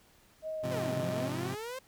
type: tone with vibrato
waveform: sine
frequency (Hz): 626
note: D#5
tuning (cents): +10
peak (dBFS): -34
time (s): 0.42-1.31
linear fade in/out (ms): 50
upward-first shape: sine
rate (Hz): 2.8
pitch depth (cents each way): 14
type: chord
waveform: 25% pulse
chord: F minor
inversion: first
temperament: just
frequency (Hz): 104.77 / 130.96 / 174.61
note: Ab2 / C3 / F3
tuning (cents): +16 / +2 / 0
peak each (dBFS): -38 / -33 / -37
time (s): 0.63-1.55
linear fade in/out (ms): 10
type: linear two-way sweep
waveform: sawtooth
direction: down then up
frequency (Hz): 536 to 130.81 to 533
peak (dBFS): -34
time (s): 0.71-1.79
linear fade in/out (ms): 5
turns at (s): 0.98
effects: pink hiss -63 dBFS RMS until 1.87 s